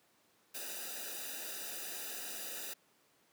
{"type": "noise with comb filter", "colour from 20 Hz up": "white", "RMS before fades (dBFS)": -43, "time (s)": [0.54, 2.74], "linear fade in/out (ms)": 10, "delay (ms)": 0.92, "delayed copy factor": -1, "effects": ["pink hiss -70 dBFS RMS until 3.32 s", "high-pass 200 Hz 12 dB/octave"]}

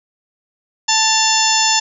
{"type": "harmonic tone with a mistuned harmonic", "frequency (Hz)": 880, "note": "A5", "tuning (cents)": 0, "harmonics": [1, 2, 3, 4, 5, 6, 7, 8], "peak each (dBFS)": [-18, -23, -22, -21, -24, -18, -22, -19], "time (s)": [0.88, 1.8], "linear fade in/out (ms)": 10, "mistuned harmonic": 3, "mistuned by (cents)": 70, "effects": []}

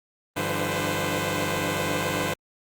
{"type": "tone cluster", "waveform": "10% pulse", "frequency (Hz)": [97.8, 148.6, 169.2, 500, 527], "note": ["G2", "D3", "E3", "B4", "C5"], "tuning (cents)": [-4, 21, 45, 21, 12], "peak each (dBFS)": -23, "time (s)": [0.36, 2.34], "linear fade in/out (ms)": 10, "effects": ["Opus 32 kbps"]}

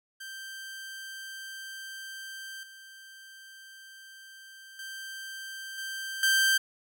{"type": "tone with level steps", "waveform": "sawtooth", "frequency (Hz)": 1568, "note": "G6", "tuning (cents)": 0, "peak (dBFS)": [-36, -44, -35, -31, -18], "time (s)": [0.2, 6.58], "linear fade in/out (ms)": 10, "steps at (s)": [2.63, 4.79, 5.78, 6.23], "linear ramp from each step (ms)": 2, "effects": []}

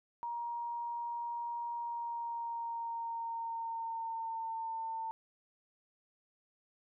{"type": "tone with pitch glide", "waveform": "sine", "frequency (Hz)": [944, 900.3], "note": ["A#5", "A5"], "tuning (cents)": [22, 39], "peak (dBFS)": -36, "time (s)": [0.23, 5.11], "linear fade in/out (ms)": 0, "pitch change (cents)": -83, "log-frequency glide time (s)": [1.73, 4.68], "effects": []}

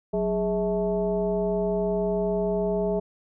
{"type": "tone with frequency modulation", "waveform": "sine", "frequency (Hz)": 415.3, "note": "G#4", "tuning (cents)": 0, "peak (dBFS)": -22, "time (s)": [0.13, 3], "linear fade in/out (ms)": 10, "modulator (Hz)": 231, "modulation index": 1.2, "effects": []}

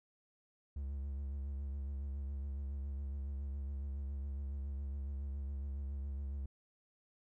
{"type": "tone with vibrato", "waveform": "triangle", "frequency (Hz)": 69.3, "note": "C#2", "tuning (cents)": 0, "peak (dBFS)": -36, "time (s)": [0.76, 6.46], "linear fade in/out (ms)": 5, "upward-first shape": "triangle", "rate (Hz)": 7.2, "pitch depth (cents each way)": 61, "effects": []}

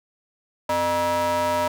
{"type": "ring-modulated tone", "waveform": "square", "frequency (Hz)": 175.1, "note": "F3", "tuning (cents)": 5, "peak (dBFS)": -18, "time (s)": [0.69, 1.68], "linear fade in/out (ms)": 5, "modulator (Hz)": 782, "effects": []}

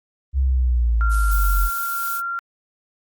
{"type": "linear sweep", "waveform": "sine", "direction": "down", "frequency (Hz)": [68, 43.65], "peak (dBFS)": -15, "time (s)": [0.33, 1.7], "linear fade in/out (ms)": 50}
{"type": "tone", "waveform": "sine", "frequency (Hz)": 1381, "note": "F6", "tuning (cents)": -20, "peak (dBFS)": -23, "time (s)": [1.01, 2.39], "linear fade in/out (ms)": 0}
{"type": "noise", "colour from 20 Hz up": "violet", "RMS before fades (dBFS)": -29, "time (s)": [1.09, 2.22], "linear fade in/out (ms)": 50}
{"effects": ["Opus 32 kbps"]}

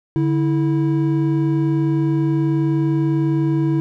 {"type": "tone pair together", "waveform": "triangle", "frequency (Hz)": [145.1, 325.7], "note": ["D3", "E4"], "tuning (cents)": [-21, -21], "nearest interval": "octave + major second", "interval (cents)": 1400, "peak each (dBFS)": -16, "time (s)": [0.16, 3.8], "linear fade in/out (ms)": 0, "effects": []}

